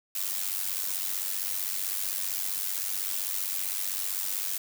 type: noise with amplitude modulation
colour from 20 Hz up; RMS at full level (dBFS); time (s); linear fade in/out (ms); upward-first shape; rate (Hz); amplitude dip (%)
blue; -28; 0.15-4.58; 5; sine; 95.6; 75
effects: none